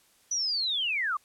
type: linear sweep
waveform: sine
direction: down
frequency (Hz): 5980 to 1108.7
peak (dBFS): -26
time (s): 0.31-1.17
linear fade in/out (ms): 5
effects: white hiss -63 dBFS RMS until 1.24 s + low-pass 12000 Hz 12 dB/octave